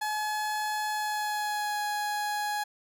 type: tone with pitch glide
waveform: 30% pulse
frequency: 851 to 833.5 Hz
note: G#5 to G#5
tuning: +42 to +6 cents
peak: -26 dBFS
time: 0.01-2.64 s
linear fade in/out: 10 ms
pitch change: -36 cents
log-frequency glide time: 0.9-1.81 s
effects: none